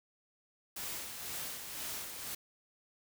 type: noise with tremolo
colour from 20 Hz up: white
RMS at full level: -40 dBFS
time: 0.76-2.35 s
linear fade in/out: 5 ms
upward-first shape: sine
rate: 2 Hz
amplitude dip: 45%
effects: none